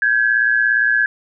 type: tone pair together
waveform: sine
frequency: 1568 / 1685.3 Hz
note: G6 / G#6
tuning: 0 / +25 cents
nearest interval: minor second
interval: 125 cents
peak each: -16 / -15 dBFS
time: 0.02-1.06 s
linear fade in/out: 2 ms
effects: none